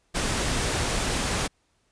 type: noise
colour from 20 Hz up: pink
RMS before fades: -26 dBFS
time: 0.14-1.48 s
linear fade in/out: 20 ms
effects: pink hiss -69 dBFS RMS until 1.91 s + resampled to 22050 Hz